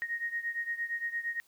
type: beating tone pair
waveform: sine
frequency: 1864.7 / 1873.4 Hz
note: A#6 / A#6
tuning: 0 / +8 cents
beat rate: 8.7 Hz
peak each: -34 / -37 dBFS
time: 0.02-1.4 s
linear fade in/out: 0 ms
effects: white hiss -66 dBFS RMS until 1.47 s